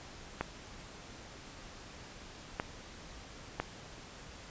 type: clicks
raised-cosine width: 0.5 ms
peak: -17 dBFS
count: 3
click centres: 0.41 / 2.599 / 3.6 s
effects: pink hiss -50 dBFS RMS until 4.5 s + resampled to 16000 Hz